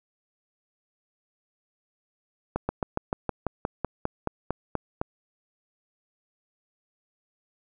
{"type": "slowing click train", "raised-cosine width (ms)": 1, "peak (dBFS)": -12, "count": 14, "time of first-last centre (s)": [2.56, 5.015], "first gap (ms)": 130, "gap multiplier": 1.06, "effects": []}